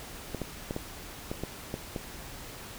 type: clicks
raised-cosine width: 2 ms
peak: -19 dBFS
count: 8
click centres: 0.347 / 0.417 / 0.709 / 0.764 / 1.315 / 1.436 / 1.741 / 1.962 s
effects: pink hiss -44 dBFS RMS until 2.78 s